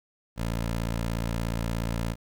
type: tone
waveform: 15% pulse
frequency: 56.9 Hz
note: A#1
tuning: 41 cents flat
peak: -21 dBFS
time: 0.36-2.16 s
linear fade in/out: 50 ms
effects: 10-bit